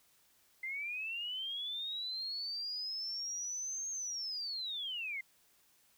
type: linear two-way sweep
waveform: sine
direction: up then down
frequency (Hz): 2052 to 6470 to 2052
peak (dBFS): -37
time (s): 0.63-5.21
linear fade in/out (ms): 5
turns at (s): 3.9
effects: white hiss -69 dBFS RMS until 5.97 s